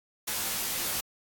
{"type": "noise with comb filter", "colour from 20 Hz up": "white", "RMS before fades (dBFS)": -31, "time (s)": [0.27, 1.01], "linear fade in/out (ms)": 10, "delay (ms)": 16, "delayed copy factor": -0.95, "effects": ["AAC 64 kbps"]}